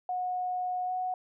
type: tone with pitch glide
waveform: sine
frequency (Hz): 729 to 737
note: F#5 to F#5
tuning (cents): -26 to -7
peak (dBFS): -29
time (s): 0.09-1.14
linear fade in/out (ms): 2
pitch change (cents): +19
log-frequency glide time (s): 0.86-0.91
effects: none